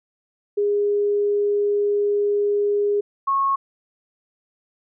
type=tone pair in turn; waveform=sine; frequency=410 / 1094.6 Hz; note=G#4 / C#6; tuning=-22 / -22 cents; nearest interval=octave + perfect fourth; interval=1700 cents; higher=second; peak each=-17 dBFS; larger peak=neither; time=0.57-3.01 / 3.27-3.56 s; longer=first; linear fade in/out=10 ms; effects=none